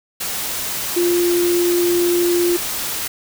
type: tone in noise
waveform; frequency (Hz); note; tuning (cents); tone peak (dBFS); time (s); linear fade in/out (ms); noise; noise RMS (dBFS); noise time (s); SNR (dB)
sine; 349.2; F4; 0; -14; 0.96-2.57; 10; white; -24; 0.2-3.08; +7
effects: none